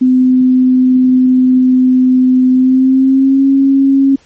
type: tone with pitch glide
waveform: sine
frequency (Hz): 255.5 to 272.3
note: C4 to C#4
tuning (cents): -41 to -31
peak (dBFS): -5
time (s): 0.01-4.16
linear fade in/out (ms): 10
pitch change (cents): +110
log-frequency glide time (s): 2.51-3.45
effects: pink hiss -48 dBFS RMS until 4.25 s + MP3 32 kbps